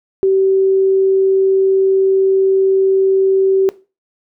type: tone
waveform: sine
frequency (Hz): 384.6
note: G4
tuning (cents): -33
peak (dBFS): -9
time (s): 0.23-3.69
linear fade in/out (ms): 0
effects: noise-tail reverb RT60 0.3 s tail -18 dB re dry